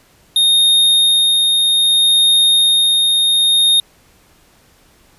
square tone with tremolo, 3696 Hz, A#7, 16 cents flat, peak -9 dBFS, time 0.36-3.8 s, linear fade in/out 2 ms, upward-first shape sine, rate 0.63 Hz, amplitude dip 25%, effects pink hiss -51 dBFS RMS until 5.18 s + resampled to 32000 Hz

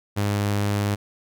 sawtooth tone, 102.2 Hz, G#2, 27 cents flat, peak -17 dBFS, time 0.16-0.96 s, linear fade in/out 20 ms, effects none

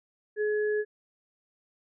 sine tone pair together, 422.7 / 1692.9 Hz, G#4 / G#6, +31 / +33 cents, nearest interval 2 octaves, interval 2402 cents, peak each -25 / -35 dBFS, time 0.36-0.85 s, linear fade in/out 50 ms, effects none

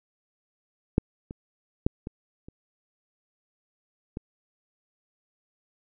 clicks, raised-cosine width 3 ms, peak -6 / -24 / -8 / -21 / -30 / -20 dBFS, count 6, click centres 0.981 / 1.309 / 1.865 / 2.071 / 2.485 / 4.171 s, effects none

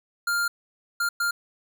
square tone bursts at uneven times, 1400 Hz, F6, 4 cents sharp, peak -23 dBFS, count 3, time 0.27-0.48 / 1-1.09 / 1.2-1.31 s, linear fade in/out 5 ms, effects none

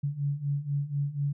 sine beating tone pair, 140.3 / 144.4 Hz, C#3 / D3, +21 / -29 cents, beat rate 4.1 Hz, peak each -32 / -29 dBFS, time 0.03-1.33 s, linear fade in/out 10 ms, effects none

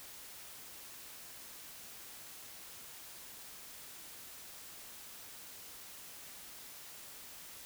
silence, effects white hiss -51 dBFS RMS until 7.65 s

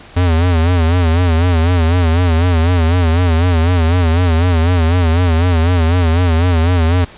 square tone with vibrato, 85.1 Hz, F2, 44 cents flat, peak -10 dBFS, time 0.16-7.05 s, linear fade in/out 10 ms, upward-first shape sine, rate 4 Hz, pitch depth 110 cents each way, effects pink hiss -38 dBFS RMS until 7.17 s + resampled to 8000 Hz

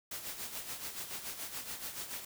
white noise with tremolo, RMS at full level -40 dBFS, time 0.11-2.25 s, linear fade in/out 5 ms, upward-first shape sine, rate 7 Hz, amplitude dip 60%, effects none

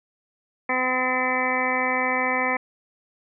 harmonic tone, 255.2 Hz, C4, 43 cents flat, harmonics 1 / 2 / 3 / 4 / 5 / 7 / 8 / 9, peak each -31 / -29 / -29 / -28 / -33 / -29 / -27 / -29 dBFS, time 0.69-2.57 s, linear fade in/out 5 ms, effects none

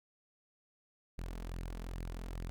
sawtooth tone with flanger, 43 Hz, F1, 26 cents flat, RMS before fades -42 dBFS, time 1.18-2.5 s, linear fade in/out 0 ms, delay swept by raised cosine 0.42 to 4.72 ms, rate 2.4 Hz, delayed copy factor +0.5, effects none

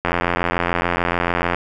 click train, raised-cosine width 0.5 ms, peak -3 dBFS, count 131, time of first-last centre 0.05-1.546 s, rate 86.9 Hz, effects none

